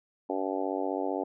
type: harmonic tone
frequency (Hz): 95.5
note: G2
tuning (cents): -45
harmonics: 3 / 4 / 5 / 6 / 7 / 8 / 9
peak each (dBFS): -34 / -35 / -36 / -37 / -37 / -38 / -39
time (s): 0.29-1.24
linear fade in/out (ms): 10
effects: none